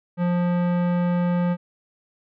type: tone with tanh clipping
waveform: sine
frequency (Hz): 176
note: F3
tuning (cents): +14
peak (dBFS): -21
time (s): 0.17-1.57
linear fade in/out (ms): 50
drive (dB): 18
effects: none